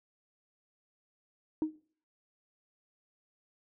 sine tone with exponential decay, 312.1 Hz, D#4, 5 cents sharp, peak -22 dBFS, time 1.62-1.76 s, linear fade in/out 1 ms, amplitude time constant 29 ms, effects noise-tail reverb RT60 0.5 s tail -23 dB re dry + tanh soft clip ceiling -24 dBFS

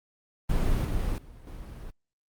brown noise with level steps, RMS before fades -25 / -28 / -47 / -40 dBFS, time 0.49-1.91 s, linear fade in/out 10 ms, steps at 0.85 / 1.18 / 1.47 s, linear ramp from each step 2 ms, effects Opus 32 kbps

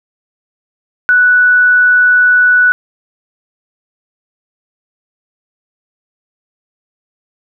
sine tone, 1480 Hz, F#6, in tune, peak -5 dBFS, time 1.09-2.72 s, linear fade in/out 0 ms, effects none

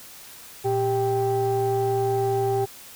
sine tone cluster, 115.1 / 393.5 / 785 Hz, A#2 / G4 / G5, -22 / +7 / +2 cents, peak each -27 / -21 / -25 dBFS, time 0.64-2.66 s, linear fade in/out 20 ms, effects tanh soft clip ceiling -15 dBFS + white hiss -44 dBFS RMS until 2.95 s

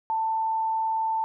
sine tone, 889 Hz, A5, 18 cents sharp, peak -23 dBFS, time 0.1-1.24 s, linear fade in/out 0 ms, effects none

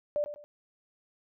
sine tone with echo, 589 Hz, D5, 5 cents sharp, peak -26 dBFS, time 0.16-0.24 s, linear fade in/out 0 ms, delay 100 ms, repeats 2, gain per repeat -11 dB, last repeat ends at 0.44 s, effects none

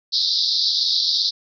pink band-pass noise, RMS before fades -20 dBFS, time 0.12-1.31 s, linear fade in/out 20 ms, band 3700 to 5200 Hz, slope 96 dB/octave, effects none

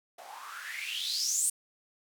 blue noise with band-pass filter sweep, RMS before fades -34 dBFS, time 0.18-1.5 s, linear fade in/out 5 ms, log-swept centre 640 to 9000 Hz, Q 7.8, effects none

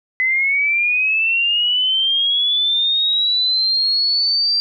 sine linear sweep, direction up, 2021 to 4720 Hz, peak -14 dBFS, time 0.2-4.6 s, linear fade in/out 0 ms, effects none

